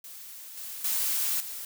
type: noise with level steps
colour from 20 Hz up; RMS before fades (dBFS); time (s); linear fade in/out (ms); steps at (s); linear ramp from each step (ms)
blue; -44 / -39 / -28 / -38; 0.04-1.65; 2; 0.57 / 0.84 / 1.4; 5
effects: none